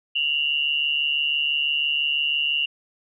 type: tone pair together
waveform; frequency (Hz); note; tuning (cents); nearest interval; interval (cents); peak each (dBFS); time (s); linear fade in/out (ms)
sine; 2764 / 2910; F7 / F#7; -19 / -29; minor second; 90; -23; 0.15-2.66; 10
effects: none